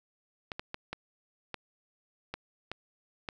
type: clicks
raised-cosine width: 0.3 ms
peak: -20 dBFS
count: 8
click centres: 0.518 / 0.595 / 0.744 / 0.93 / 1.543 / 2.34 / 2.716 / 3.288 s
effects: none